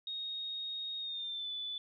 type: tone with pitch glide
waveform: sine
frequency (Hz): 3734 to 3484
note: A#7 to A7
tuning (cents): +2 to -18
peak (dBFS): -37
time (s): 0.07-1.78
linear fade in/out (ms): 2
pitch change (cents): -120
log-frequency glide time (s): 0.99-1.51
effects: none